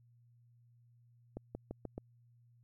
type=accelerating click train; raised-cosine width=2 ms; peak=-28 dBFS; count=5; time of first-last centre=1.37-1.98 s; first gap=180 ms; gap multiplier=0.89; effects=added 119 Hz sine -63 dBFS peak until 2.63 s

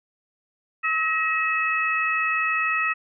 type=tone cluster; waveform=sine; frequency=1286 / 1897 / 2586 Hz; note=E6 / A#6 / E7; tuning=-43 / +30 / -34 cents; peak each=-25 dBFS; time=0.83-2.94 s; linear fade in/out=20 ms; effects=none

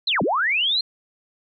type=linear two-way sweep; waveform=sine; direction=down then up; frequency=4240 to 140.6 to 4240 Hz; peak=-18 dBFS; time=0.07-0.81 s; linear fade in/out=5 ms; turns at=0.22 s; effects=none

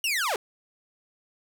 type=linear sweep; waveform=sawtooth; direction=down; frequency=2928 to 355 Hz; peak=-21 dBFS; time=0.04-0.36 s; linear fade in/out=2 ms; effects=none

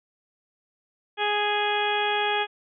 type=harmonic tone; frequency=415.3 Hz; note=G#4; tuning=in tune; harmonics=1 / 2 / 3 / 4 / 5 / 6 / 7 / 8; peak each=-29 / -26 / -35 / -30 / -36 / -31 / -37 / -31 dBFS; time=1.17-2.47 s; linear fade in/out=50 ms; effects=none

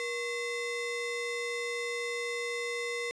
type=ring-modulated tone; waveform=square; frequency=784 Hz; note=G5; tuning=in tune; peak=-30 dBFS; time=0-3.11 s; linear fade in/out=0 ms; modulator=1260 Hz; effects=resampled to 22050 Hz + 12-bit

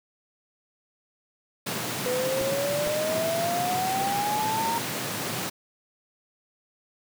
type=high-pass noise; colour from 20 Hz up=pink; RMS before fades=-31 dBFS; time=1.66-5.5 s; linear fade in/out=10 ms; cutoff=110 Hz; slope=48 dB/octave
type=exponential sweep; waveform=sine; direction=up; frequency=493.9 to 932.3 Hz; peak=-25 dBFS; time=2.06-4.78 s; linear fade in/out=0 ms
type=clicks; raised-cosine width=2 ms; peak=-21 dBFS; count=2; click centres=2.413 / 2.872 s
effects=none

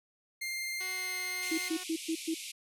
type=tone with vibrato; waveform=sawtooth; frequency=2107 Hz; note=C7; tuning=12 cents sharp; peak=-31 dBFS; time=0.41-1.69 s; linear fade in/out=10 ms; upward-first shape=sine; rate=19 Hz; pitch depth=10 cents each way
type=tone with pitch glide; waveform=5% pulse; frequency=370.3 to 366 Hz; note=F#4 to F#4; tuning=+1 to -19 cents; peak=-31 dBFS; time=0.8-1.84 s; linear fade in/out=10 ms; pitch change=-20 cents; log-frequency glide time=0.91-1.35 s
type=band-pass noise; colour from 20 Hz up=pink; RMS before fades=-43 dBFS; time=1.42-2.52 s; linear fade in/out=10 ms; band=2200 to 12000 Hz; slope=96 dB/octave
type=tone bursts; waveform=sine; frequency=323.9 Hz; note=E4; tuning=30 cents flat; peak=-29 dBFS; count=5; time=1.51-2.345 s; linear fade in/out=10 ms; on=71 ms; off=120 ms
effects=none

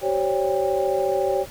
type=tone cluster; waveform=sine; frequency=382.9 / 533 / 567 / 799 Hz; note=G4 / C5 / C#5 / G5; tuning=-41 / +32 / +39 / +33 cents; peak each=-24 / -25 / -24 / -27 dBFS; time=0.01-1.46 s; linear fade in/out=50 ms; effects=pink hiss -42 dBFS RMS until 1.5 s

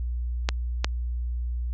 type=clicks; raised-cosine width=0.2 ms; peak=-6 dBFS; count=2; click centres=0.489 / 0.845 s; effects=added 60 Hz sine -26 dBFS peak until 1.73 s + resampled to 16000 Hz

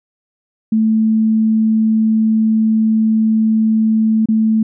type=tone with dropouts; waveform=sine; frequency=220 Hz; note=A3; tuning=in tune; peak=-10 dBFS; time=0.72-4.63 s; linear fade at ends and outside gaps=5 ms; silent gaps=4.258-4.286 s; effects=none

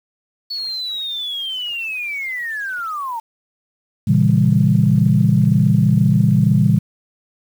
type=linear sweep; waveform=sine; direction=down; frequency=4435 to 884 Hz; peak=-22 dBFS; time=0.5-3.2 s; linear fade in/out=10 ms
type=chord; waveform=sine; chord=A# diminished seventh; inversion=none; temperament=equal with one note detuned; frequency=116.54 / 138.59 / 164.81 / 199.88 Hz; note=A#2 / C#3 / E3 / G3; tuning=0 / 0 / 0 / +34 cents; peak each=-16 dBFS; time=4.07-6.79 s; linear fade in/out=10 ms
effects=tanh soft clip ceiling 0 dBFS + 7-bit

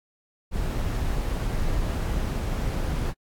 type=noise; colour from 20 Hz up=brown; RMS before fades=-26 dBFS; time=0.51-3.14 s; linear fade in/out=50 ms; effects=AAC 64 kbps

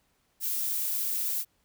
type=noise; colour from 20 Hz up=violet; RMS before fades=-30 dBFS; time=0.4-1.45 s; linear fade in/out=50 ms; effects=pink hiss -71 dBFS RMS until 1.64 s

